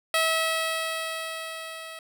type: tone with level ramp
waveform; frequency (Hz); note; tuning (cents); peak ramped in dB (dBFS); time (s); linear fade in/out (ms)
10% pulse; 647; E5; -32; -12 to -30; 0.14-1.99; 2
effects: none